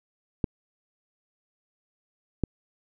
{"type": "clicks", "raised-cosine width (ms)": 3, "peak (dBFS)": -11, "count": 2, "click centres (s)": [0.442, 2.437], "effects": []}